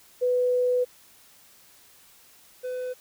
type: tone pair in turn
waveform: sine / triangle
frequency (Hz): 496.8 / 503.7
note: B4 / B4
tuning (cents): +10 / +34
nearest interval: unison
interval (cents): 24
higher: second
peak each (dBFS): -20 / -27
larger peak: first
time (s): 0.21-0.85 / 2.63-2.94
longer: first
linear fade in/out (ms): 20
effects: white hiss -55 dBFS RMS until 3 s